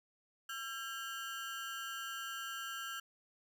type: ring-modulated tone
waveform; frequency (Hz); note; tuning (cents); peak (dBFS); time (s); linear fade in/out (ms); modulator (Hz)
30% pulse; 1480; F#6; 0; -35; 0.49-3; 5; 125
effects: none